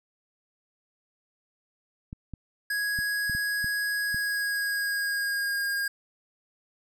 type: clicks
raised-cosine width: 5 ms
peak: -25 dBFS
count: 7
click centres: 2.129 / 2.337 / 2.989 / 3.297 / 3.35 / 3.644 / 4.145 s
type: tone with pitch glide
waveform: square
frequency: 1661.2 to 1621.4 Hz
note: G#6 to G#6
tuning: 0 to -42 cents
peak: -27 dBFS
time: 2.7-5.88 s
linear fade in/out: 5 ms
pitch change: -42 cents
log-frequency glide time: 4.02-5.67 s
effects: none